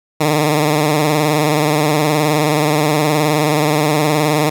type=tone with vibrato; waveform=10% pulse; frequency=151.1 Hz; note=D3; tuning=50 cents sharp; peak=-4 dBFS; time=0.2-4.5 s; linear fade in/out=10 ms; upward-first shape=sine; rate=19 Hz; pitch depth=71 cents each way; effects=none